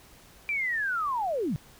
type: linear sweep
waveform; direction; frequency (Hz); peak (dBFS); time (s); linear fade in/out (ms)
sine; down; 2382 to 123.47; -26; 0.49-1.56; 0
effects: pink hiss -54 dBFS RMS until 1.79 s